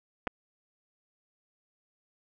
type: clicks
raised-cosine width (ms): 0.5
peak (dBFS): -16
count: 2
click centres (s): 0.271 / 0.275
effects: none